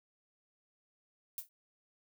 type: noise with exponential decay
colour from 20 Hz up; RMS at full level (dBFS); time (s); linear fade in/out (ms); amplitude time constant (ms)
violet; -36; 1.38-1.49; 1; 23
effects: none